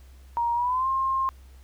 sine tone with pitch glide, 942 to 1063.5 Hz, A#5 to C6, +18 to +28 cents, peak -22 dBFS, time 0.37-1.29 s, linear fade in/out 0 ms, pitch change +210 cents, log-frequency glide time 0.54-0.88 s, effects added 65 Hz sine -46 dBFS peak until 1.63 s + pink hiss -60 dBFS RMS until 1.63 s

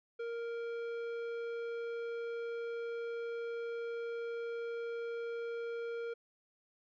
sine tone with tanh clipping, 466.2 Hz, A#4, in tune, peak -39 dBFS, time 0.19-6.14 s, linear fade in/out 10 ms, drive 12 dB, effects none

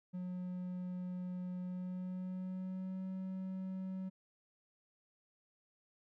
triangle tone with pitch glide, 181.1 to 188.25 Hz, F#3 to F#3, -37 to +30 cents, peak -37 dBFS, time 0.13-4.1 s, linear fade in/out 20 ms, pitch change +67 cents, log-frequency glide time 1.62-3.05 s, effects none

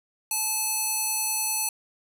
square tone with band-pass filter, 865 Hz, A5, 30 cents flat, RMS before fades -27 dBFS, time 0.31-1.69 s, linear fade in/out 2 ms, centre 11000 Hz, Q 1.4, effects none

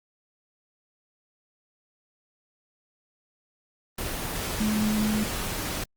sine tone in noise, 213.7 Hz, G#3, 50 cents sharp, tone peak -23 dBFS, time 4.6-5.24 s, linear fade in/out 5 ms, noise pink, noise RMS -31 dBFS, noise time 3.98-5.84 s, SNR +5 dB, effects Opus 24 kbps

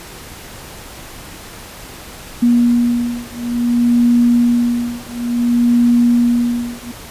sine beating tone pair, 239.1 / 239.67 Hz, A#3 / A#3, +44 / +48 cents, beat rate 0.57 Hz, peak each -14 dBFS, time 2.42-6.92 s, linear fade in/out 10 ms, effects pink hiss -34 dBFS RMS until 7.1 s + resampled to 32000 Hz

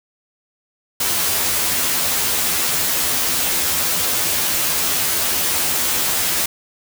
white noise with comb filter, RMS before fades -19 dBFS, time 1-6.46 s, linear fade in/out 5 ms, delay 12 ms, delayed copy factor +0.9, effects none

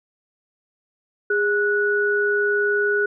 sine tone pair together, 410 / 1470.8 Hz, G#4 / F#6, -22 / -11 cents, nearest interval octave + minor seventh, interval 2211 cents, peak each -20 dBFS, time 1.3-3.06 s, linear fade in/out 5 ms, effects none

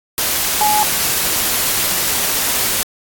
sine tone in noise, 845 Hz, G#5, 30 cents sharp, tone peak -12 dBFS, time 0.61-0.83 s, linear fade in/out 0 ms, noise white, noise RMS -17 dBFS, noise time 0.18-2.83 s, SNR +2 dB, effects AAC 64 kbps

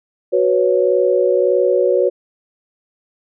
sine chord, F# suspended fourth, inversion none, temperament just, 370 / 493.3 / 555 Hz, F#4 / B4 / C#5, 0 / -2 / +2 cents, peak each -16 dBFS, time 0.32-2.1 s, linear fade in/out 20 ms, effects none

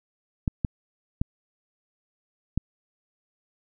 clicks, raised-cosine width 5 ms, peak -11 dBFS, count 4, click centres 0.478 / 0.648 / 1.215 / 2.576 s, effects none

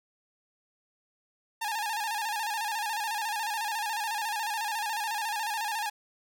sawtooth tone with vibrato, 867 Hz, A5, 26 cents flat, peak -26 dBFS, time 1.61-5.9 s, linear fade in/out 10 ms, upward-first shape square, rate 14 Hz, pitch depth 77 cents each way, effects none

